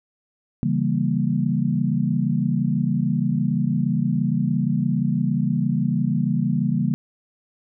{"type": "chord", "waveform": "sine", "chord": "C# diminished seventh", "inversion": "none", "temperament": "equal", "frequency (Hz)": [138.59, 164.81, 196, 233.1], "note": ["C#3", "E3", "G3", "Bb3"], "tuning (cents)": [0, 0, 0, 0], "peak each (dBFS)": -24, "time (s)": [0.63, 6.94], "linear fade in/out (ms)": 0, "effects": []}